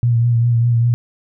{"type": "tone with vibrato", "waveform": "sine", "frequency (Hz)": 118.2, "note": "A#2", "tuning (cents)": 24, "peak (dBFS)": -11, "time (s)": [0.03, 0.94], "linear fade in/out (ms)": 0, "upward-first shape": "triangle", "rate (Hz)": 5, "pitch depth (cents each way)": 41, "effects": []}